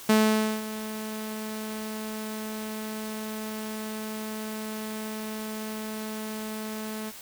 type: tone with ADSR envelope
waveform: sawtooth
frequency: 216.8 Hz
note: A3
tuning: 25 cents flat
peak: -13 dBFS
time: 0.09-7.12 s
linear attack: 5 ms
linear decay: 520 ms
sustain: -16 dB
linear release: 38 ms
effects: white hiss -44 dBFS RMS until 7.21 s